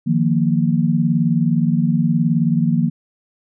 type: chord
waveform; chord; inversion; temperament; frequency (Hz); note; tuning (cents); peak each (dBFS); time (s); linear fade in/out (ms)
sine; Eb suspended second; none; equal; 155.56 / 174.61 / 233.1; Eb3 / F3 / Bb3; 0 / 0 / 0; -18; 0.06-2.9; 20
effects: none